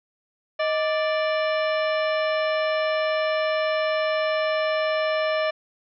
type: harmonic tone with a mistuned harmonic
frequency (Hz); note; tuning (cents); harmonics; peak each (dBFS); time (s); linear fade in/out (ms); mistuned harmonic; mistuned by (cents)
587.3; D5; 0; 1 / 2 / 3 / 4 / 5 / 6 / 7 / 9; -22 / -30 / -31 / -33 / -36 / -42 / -42 / -43; 0.59-5.51; 10; 1; +110
effects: none